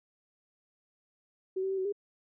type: tone with pitch steps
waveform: sine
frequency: 377.3 / 383.7 / 386.1 / 376.3 / 405.2 Hz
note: F#4 / G4 / G4 / F#4 / G#4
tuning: +34 / -37 / -26 / +29 / -43 cents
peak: -29 dBFS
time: 1.56-1.925 s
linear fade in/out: 10 ms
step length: 73 ms
effects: none